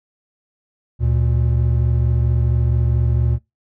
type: tone pair together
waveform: triangle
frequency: 73.65 / 118.1 Hz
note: D2 / A#2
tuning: +6 / +23 cents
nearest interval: minor sixth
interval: 817 cents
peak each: -15 dBFS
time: 0.99-3.39 s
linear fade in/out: 50 ms
effects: noise-tail reverb RT60 0.2 s tail -23 dB re dry